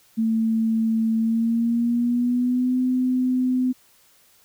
sine tone with pitch glide, 223.8 to 254.1 Hz, A3 to B3, +30 to +49 cents, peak -18 dBFS, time 0.17-3.73 s, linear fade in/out 20 ms, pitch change +219 cents, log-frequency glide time 1.16-2.78 s, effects white hiss -57 dBFS RMS until 4.44 s

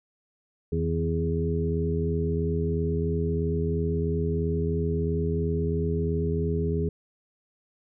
harmonic tone with a mistuned harmonic, 83 Hz, E2, 12 cents sharp, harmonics 1 / 2 / 3 / 4 / 5, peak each -28 / -28 / -34 / -38 / -29 dBFS, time 0.72-6.89 s, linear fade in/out 5 ms, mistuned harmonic 2, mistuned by -51 cents, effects none

